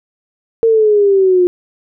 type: exponential sweep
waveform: sine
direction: down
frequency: 459.4 to 353.8 Hz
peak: -7 dBFS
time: 0.63-1.47 s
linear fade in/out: 0 ms
effects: none